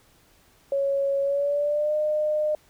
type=tone with pitch glide; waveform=sine; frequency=554 to 607.6 Hz; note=C#5 to D#5; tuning=-1 to -41 cents; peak=-21 dBFS; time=0.72-2.55 s; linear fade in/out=2 ms; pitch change=+160 cents; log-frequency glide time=1.22-1.95 s; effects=pink hiss -59 dBFS RMS until 2.69 s